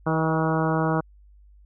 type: harmonic tone with a mistuned harmonic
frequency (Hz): 160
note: D#3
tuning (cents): +49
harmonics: 1 / 2 / 3 / 4 / 5 / 6 / 7 / 8 / 9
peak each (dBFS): -24 / -27 / -29 / -30 / -31 / -32 / -32 / -33 / -34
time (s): 0.06-1.01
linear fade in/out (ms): 10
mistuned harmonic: 4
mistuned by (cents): -15
effects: added 50 Hz sine -49 dBFS peak until 1.65 s